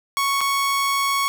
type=tone with dropouts; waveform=sawtooth; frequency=1108.7 Hz; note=C#6; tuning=in tune; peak=-15 dBFS; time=0.17-1.28 s; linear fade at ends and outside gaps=0 ms; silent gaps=0.407-0.413 s; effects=7-bit